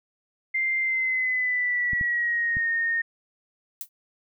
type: tone with pitch glide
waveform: sine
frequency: 2093 to 1843.2 Hz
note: C7 to A#6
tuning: 0 to -20 cents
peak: -22 dBFS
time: 0.54-3.02 s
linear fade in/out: 10 ms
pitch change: -220 cents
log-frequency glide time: 0.8-2.69 s
type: clicks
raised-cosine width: 5 ms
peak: -22 dBFS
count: 3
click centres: 1.933 / 2.012 / 2.569 s
type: noise with exponential decay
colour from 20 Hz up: violet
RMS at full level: -28 dBFS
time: 3.81-3.89 s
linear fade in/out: 1 ms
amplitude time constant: 16 ms
effects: none